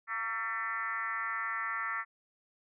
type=tone with frequency modulation; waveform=sine; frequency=1568 Hz; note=G6; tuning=in tune; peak=-32 dBFS; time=0.07-2.05 s; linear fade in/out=50 ms; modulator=217 Hz; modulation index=2.2; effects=none